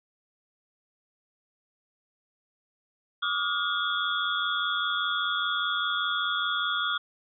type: tone cluster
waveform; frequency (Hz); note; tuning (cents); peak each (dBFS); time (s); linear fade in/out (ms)
sine; 1164 / 1249 / 1422 / 3342 / 3539; D6 / D#6 / F6 / G#7 / A7; -16 / +6 / +31 / +10 / +9; -34 / -34 / -29 / -31 / -35; 3.22-6.98; 10
effects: none